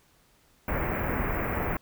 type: band-stop noise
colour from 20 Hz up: pink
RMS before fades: -29 dBFS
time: 0.68-1.77 s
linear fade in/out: 2 ms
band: 2300 to 16000 Hz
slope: 48 dB/octave
effects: pink hiss -63 dBFS RMS until 1.81 s